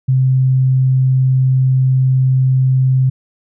sine tone, 130.6 Hz, C3, 3 cents flat, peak -9 dBFS, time 0.08-3.1 s, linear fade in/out 10 ms, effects none

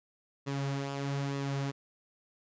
sawtooth tone with flanger, 139.2 Hz, C#3, 8 cents sharp, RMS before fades -34 dBFS, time 0.46-1.72 s, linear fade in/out 20 ms, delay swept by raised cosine 1.3 to 6.7 ms, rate 1.1 Hz, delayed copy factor -0.5, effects resampled to 16000 Hz

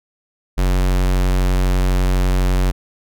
square tone, 46 Hz, F#1, 9 cents flat, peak -14 dBFS, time 0.57-2.72 s, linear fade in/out 20 ms, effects none

